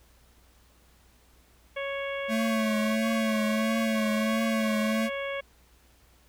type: harmonic tone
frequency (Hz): 554.4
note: C#5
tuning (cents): 0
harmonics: 1 / 2 / 3 / 4 / 5 / 6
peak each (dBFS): -32 / -40 / -40 / -37 / -44 / -45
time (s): 1.76-5.41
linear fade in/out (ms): 10
type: tone with vibrato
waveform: square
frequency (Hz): 220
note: A3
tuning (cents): 0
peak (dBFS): -26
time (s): 2.28-5.1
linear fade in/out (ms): 50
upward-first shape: triangle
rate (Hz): 1.5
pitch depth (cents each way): 51
effects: added 60 Hz sine -60 dBFS peak until 6.28 s + pink hiss -62 dBFS RMS until 6.28 s